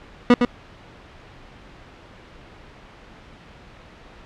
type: tone with echo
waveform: 30% pulse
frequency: 243.3 Hz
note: B3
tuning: 26 cents flat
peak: -6 dBFS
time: 0.3-0.34 s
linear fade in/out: 2 ms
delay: 110 ms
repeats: 1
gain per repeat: -6 dB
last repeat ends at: 0.45 s
effects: pink hiss -45 dBFS RMS until 4.25 s + low-pass 3000 Hz 12 dB/octave